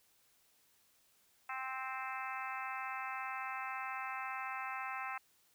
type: harmonic tone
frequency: 261.9 Hz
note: C4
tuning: 2 cents sharp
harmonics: 3 / 4 / 5 / 6 / 7 / 8 / 9 / 10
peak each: -45 / -45 / -45 / -49 / -50 / -48 / -55 / -48 dBFS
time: 1.49-5.18 s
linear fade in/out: 5 ms
effects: white hiss -71 dBFS RMS until 5.54 s